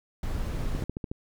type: noise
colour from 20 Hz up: brown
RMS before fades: -30 dBFS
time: 0.23-0.84 s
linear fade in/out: 2 ms
type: click train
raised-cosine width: 3 ms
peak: -20 dBFS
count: 6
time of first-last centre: 0.75-1.115 s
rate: 13.7 Hz
effects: none